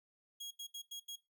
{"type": "tone bursts at uneven times", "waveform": "sawtooth", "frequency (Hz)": 3300, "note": "G#7", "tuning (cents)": -12, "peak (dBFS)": -40, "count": 5, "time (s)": [[0.4, 0.51], [0.59, 0.67], [0.74, 0.82], [0.91, 1], [1.08, 1.16]], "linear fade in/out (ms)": 10, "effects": ["noise-tail reverb RT60 0.2 s tail -17 dB re dry"]}